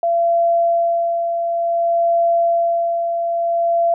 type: tone with tremolo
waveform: sine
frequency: 680 Hz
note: F5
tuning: 46 cents flat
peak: -12 dBFS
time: 0.03-3.94 s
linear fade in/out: 2 ms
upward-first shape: sine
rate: 0.56 Hz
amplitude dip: 45%
effects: none